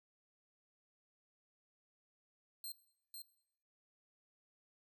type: tone with echo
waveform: 10% pulse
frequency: 4169 Hz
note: C8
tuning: 7 cents flat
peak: -37 dBFS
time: 2.64-2.72 s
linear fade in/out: 2 ms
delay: 500 ms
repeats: 1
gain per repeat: -4 dB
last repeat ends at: 3.22 s
effects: noise-tail reverb RT60 0.7 s tail -18 dB re dry